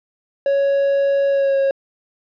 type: tone with pitch glide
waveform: triangle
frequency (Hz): 556 to 546.1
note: C#5 to C#5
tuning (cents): +5 to -26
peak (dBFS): -12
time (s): 0.46-1.71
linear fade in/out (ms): 2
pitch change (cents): -31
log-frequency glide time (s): 1.29-1.57
effects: resampled to 11025 Hz + 9-bit